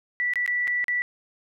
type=tone with dropouts; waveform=sine; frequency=1961 Hz; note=B6; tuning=13 cents flat; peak=-22 dBFS; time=0.2-1.02 s; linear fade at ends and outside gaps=0 ms; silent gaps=0.336-0.357 / 0.462-0.477 / 0.673-0.678 / 0.842-0.882 s; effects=none